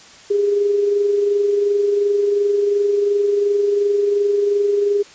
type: tone with amplitude modulation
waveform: sine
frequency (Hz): 407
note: G#4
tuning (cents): -35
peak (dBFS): -12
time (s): 0.3-5.03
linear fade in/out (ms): 10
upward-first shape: sine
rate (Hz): 22.8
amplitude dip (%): 40
effects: white hiss -43 dBFS RMS until 5.14 s + resampled to 16000 Hz